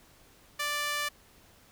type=tone with high-pass filter; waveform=sawtooth; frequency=587.3 Hz; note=D5; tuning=in tune; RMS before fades=-32 dBFS; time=0.59-1.09 s; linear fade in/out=10 ms; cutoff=1500 Hz; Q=1.2; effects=pink hiss -59 dBFS RMS until 1.71 s